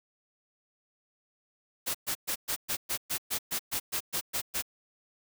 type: noise bursts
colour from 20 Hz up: white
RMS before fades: -31 dBFS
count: 14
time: 1.86-4.624 s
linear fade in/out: 20 ms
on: 86 ms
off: 120 ms
effects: none